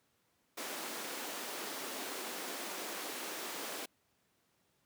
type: high-pass noise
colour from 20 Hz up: pink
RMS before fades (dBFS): -42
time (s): 0.57-3.86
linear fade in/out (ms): 10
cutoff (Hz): 270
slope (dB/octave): 24
effects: pink hiss -75 dBFS RMS until 4.85 s + high-pass 100 Hz 12 dB/octave